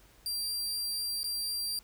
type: tone with dropouts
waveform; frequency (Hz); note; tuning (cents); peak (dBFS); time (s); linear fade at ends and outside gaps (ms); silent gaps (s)
sawtooth; 4726; D8; +10; -29; 0.26-1.79; 1; 1.232-1.242
effects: added 49 Hz sine -61 dBFS peak until 1.83 s + pink hiss -61 dBFS RMS until 1.83 s